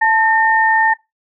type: tone pair together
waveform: sine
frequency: 880 / 1822.1 Hz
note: A5 / A#6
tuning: 0 / -40 cents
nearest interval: octave + minor second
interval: 1260 cents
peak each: -13 dBFS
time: 0.01-0.94 s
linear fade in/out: 10 ms
effects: noise-tail reverb RT60 0.2 s tail -22 dB re dry